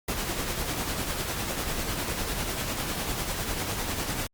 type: noise with tremolo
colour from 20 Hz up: pink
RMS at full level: -29 dBFS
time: 0.08-4.27 s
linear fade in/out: 5 ms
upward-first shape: sine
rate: 10 Hz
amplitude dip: 40%
effects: Opus 48 kbps